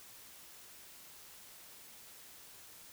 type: silence
effects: white hiss -55 dBFS RMS until 2.92 s